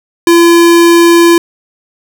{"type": "tone", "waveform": "square", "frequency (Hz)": 340, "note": "F4", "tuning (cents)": -46, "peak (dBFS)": -3, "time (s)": [0.27, 1.38], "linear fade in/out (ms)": 2, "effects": []}